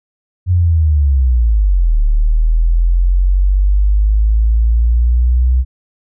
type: linear two-way sweep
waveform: sine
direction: down then up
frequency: 92 to 36.6 to 63.4 Hz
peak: -8 dBFS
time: 0.46-5.65 s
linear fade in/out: 50 ms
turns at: 2.01 s
effects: none